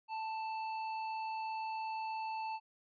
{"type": "tone with tanh clipping", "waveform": "sine", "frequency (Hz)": 883, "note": "A5", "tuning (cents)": 6, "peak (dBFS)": -39, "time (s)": [0.08, 2.6], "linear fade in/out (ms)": 50, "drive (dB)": 13, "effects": ["resampled to 11025 Hz"]}